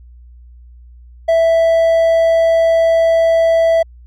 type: tone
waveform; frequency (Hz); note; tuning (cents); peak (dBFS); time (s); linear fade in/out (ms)
triangle; 659.3; E5; 0; -7; 1.28-3.83; 10
effects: added 60 Hz sine -37 dBFS peak until 4.06 s